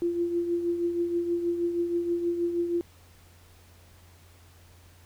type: tone with tremolo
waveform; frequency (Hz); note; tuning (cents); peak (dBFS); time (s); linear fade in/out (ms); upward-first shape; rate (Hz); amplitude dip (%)
sine; 344.6; F4; -23; -22; 0.02-2.81; 0; triangle; 6.3; 60
effects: added 87 Hz sine -54 dBFS peak until 5.05 s + pink hiss -58 dBFS RMS until 5.05 s